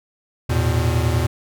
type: chord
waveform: square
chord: E suspended fourth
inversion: none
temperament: equal with one note detuned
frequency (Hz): 82.41 / 110 / 120.37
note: E2 / A2 / B2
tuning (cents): 0 / 0 / -44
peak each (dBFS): -21 / -24 / -21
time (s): 0.49-1.27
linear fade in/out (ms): 10
effects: none